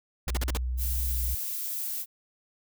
sine tone, 62.1 Hz, B1, 10 cents sharp, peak -27 dBFS, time 0.27-1.35 s, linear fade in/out 5 ms
pink noise bursts, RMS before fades -31 dBFS, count 5, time 0.28-0.571 s, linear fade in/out 0 ms, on 23 ms, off 44 ms
violet noise, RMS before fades -33 dBFS, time 0.77-2.06 s, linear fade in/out 50 ms
effects none

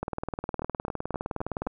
two click trains, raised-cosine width 1 ms, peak -16 / -19 dBFS, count 33 / 5, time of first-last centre 0.03-1.671 / 0.62-1.667 s, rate 19.5 / 3.82 Hz, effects none

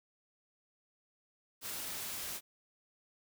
white noise, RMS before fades -41 dBFS, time 1.61-2.41 s, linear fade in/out 50 ms, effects none

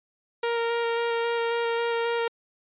sawtooth tone with vibrato, 466.2 Hz, A#4, in tune, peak -20 dBFS, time 0.43-2.28 s, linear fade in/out 5 ms, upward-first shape square, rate 3.7 Hz, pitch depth 9 cents each way, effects resampled to 8000 Hz

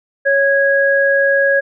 sine tone pair together, 554.4 / 1653.7 Hz, C#5 / G#6, 0 / -8 cents, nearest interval octave + perfect fifth, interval 1892 cents, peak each -13 dBFS, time 0.25-1.61 s, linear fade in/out 20 ms, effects none

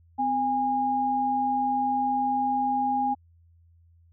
sine tone pair together, 257.1 / 818 Hz, C4 / G#5, -30 / -26 cents, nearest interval octave + minor sixth, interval 2004 cents, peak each -30 / -23 dBFS, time 0.18-3.15 s, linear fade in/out 20 ms, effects added 84 Hz sine -55 dBFS peak until 4.12 s

